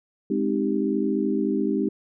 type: chord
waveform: sine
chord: Ab major seventh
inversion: none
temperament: equal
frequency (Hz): 207.7 / 261.6 / 311.1 / 392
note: Ab3 / C4 / Eb4 / G4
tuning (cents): 0 / 0 / 0 / 0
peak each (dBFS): -26 / -27 / -26 / -27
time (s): 0.3-1.89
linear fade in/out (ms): 5
effects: none